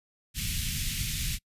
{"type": "band-stop noise", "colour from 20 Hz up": "pink", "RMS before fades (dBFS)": -31, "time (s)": [0.34, 1.39], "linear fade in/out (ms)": 50, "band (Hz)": [180, 2300], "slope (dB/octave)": 24, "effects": ["noise-tail reverb RT60 0.1 s tail -25 dB re dry", "resampled to 32000 Hz"]}